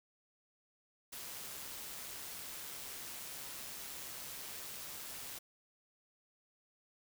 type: noise with amplitude modulation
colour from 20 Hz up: white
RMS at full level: -45 dBFS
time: 1.12-5.39 s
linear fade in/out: 10 ms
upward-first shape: sine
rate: 137 Hz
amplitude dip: 30%
effects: none